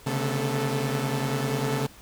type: tone cluster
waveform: sawtooth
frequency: 134.1 / 144.2 / 219.5 / 246.3 / 438.1 Hz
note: C3 / D3 / A3 / B3 / A4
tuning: +43 / -31 / -4 / -5 / -7 cents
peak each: -24 / -28 / -31 / -32 / -28 dBFS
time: 0.06-1.87 s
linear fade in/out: 10 ms
effects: pink hiss -50 dBFS RMS until 2.01 s